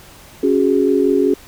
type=chord; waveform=sine; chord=C# suspended fourth; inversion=none; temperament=equal; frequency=277.2 / 370 / 415.3 Hz; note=C#4 / F#4 / G#4; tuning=0 / 0 / 0 cents; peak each=-16 dBFS; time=0.43-1.34 s; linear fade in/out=5 ms; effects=pink hiss -42 dBFS RMS until 1.47 s